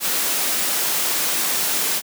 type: noise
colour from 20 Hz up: white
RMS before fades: -21 dBFS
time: 0-2.02 s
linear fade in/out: 50 ms
effects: high-pass 200 Hz 12 dB/octave